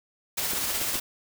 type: noise with tremolo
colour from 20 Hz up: white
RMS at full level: -27 dBFS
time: 0.37-1 s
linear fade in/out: 10 ms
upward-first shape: triangle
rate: 16 Hz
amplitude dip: 35%
type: clicks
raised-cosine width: 2 ms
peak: -23 dBFS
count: 3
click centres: 0.534 / 0.815 / 0.956 s
effects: none